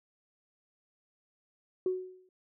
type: tone with exponential decay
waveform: sine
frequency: 370 Hz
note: F#4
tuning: in tune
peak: -24 dBFS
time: 1.86-2.29 s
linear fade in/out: 2 ms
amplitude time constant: 92 ms
effects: tanh soft clip ceiling -20 dBFS